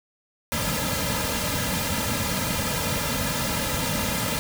pink noise with comb filter, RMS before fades -26 dBFS, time 0.52-4.39 s, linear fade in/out 0 ms, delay 2.7 ms, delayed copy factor -1, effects none

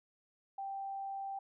sine tone, 784 Hz, G5, in tune, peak -38 dBFS, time 0.58-1.39 s, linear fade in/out 5 ms, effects none

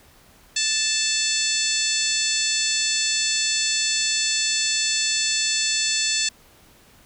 harmonic tone with a mistuned harmonic, 880 Hz, A5, in tune, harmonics 2 / 3 / 4 / 5 / 6 / 7 / 8 / 9, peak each -32 / -28 / -28 / -26 / -30 / -29 / -27 / -30 dBFS, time 0.56-6.29 s, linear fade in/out 5 ms, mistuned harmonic 8, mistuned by +30 cents, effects pink hiss -53 dBFS RMS until 7.05 s

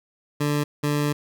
20% pulse tone pair in turn, 146.83 / 146.83 Hz, D3 / D3, 0 / 0 cents, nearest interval unison, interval 0 cents, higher neither, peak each -16 dBFS, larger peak neither, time 0.4-0.64 / 0.83-1.13 s, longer second, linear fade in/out 10 ms, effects none

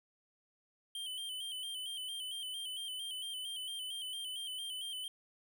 square tone with vibrato, 3095 Hz, G7, 23 cents flat, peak -40 dBFS, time 0.95-5.08 s, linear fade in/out 2 ms, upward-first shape square, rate 4.4 Hz, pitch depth 48 cents each way, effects none

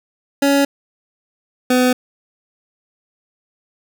25% pulse tone pair in turn, 280 / 251.8 Hz, C#4 / B3, +18 / +34 cents, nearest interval major second, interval 184 cents, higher first, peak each -8 dBFS, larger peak neither, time 0.42-0.65 / 1.7-1.93 s, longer neither, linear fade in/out 5 ms, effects none

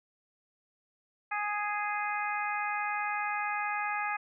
harmonic tone, 415.3 Hz, G#4, in tune, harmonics 2 / 3 / 4 / 5 / 6, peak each -34 / -36 / -37 / -38 / -39 dBFS, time 1.31-4.17 s, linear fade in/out 10 ms, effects none

